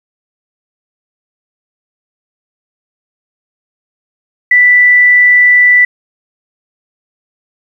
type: tone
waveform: sine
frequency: 1975.5 Hz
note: B6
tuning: in tune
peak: -3 dBFS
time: 4.51-5.85 s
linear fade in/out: 5 ms
effects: 7-bit